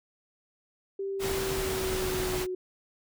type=tone with pitch glide; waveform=sine; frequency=392 to 367.9 Hz; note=G4 to F#4; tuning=0 to -10 cents; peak=-30 dBFS; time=0.99-2.55 s; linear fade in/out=5 ms; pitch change=-110 cents; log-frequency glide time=1.1-2.32 s
type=noise; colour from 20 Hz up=pink; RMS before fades=-33 dBFS; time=1.19-2.47 s; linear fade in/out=50 ms
effects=none